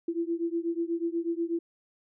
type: beating tone pair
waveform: sine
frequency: 333.1 / 341.3 Hz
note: E4 / F4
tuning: +18 / -40 cents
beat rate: 8.2 Hz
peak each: -30 / -31 dBFS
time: 0.08-1.59 s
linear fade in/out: 5 ms
effects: none